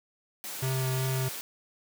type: high-pass noise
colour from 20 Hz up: white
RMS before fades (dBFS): -38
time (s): 0.44-1.41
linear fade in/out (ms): 0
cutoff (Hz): 200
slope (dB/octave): 12
type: tone with vibrato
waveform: square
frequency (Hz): 130.81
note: C3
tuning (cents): 0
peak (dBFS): -28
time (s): 0.62-1.29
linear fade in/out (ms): 10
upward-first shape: sine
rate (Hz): 2.6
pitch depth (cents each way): 10
effects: none